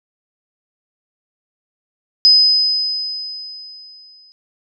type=tone with exponential decay; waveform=sine; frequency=5030 Hz; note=D#8; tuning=18 cents sharp; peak=-5 dBFS; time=2.25-4.32 s; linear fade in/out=0 ms; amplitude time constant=450 ms; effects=none